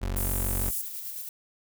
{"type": "tone", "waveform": "30% pulse", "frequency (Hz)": 46.25, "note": "F#1", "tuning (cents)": 0, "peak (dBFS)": -25, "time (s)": [0.01, 0.71], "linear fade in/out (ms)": 20}
{"type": "high-pass noise", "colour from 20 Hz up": "pink", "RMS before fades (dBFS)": -32, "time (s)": [0.16, 0.82], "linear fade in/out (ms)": 10, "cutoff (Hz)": 9100, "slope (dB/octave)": 24}
{"type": "noise with tremolo", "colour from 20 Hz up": "violet", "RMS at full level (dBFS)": -36, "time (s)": [0.61, 1.29], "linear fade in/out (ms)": 2, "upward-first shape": "square", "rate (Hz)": 9.1, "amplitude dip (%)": 30}
{"effects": []}